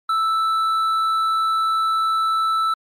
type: tone with hard clipping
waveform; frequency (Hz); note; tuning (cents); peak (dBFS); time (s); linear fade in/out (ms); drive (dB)
triangle; 1318.5; E6; 0; -18; 0.09-2.74; 5; 8
effects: MP3 64 kbps